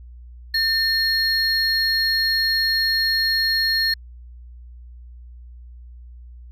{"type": "tone pair together", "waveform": "triangle", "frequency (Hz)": [1800, 4279], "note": ["A6", "C8"], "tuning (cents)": [39, 38], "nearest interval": "octave + minor third", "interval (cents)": 1499, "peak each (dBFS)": [-20, -18], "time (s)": [0.54, 3.94], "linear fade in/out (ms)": 5, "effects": ["added 60 Hz sine -38 dBFS peak until 6.51 s"]}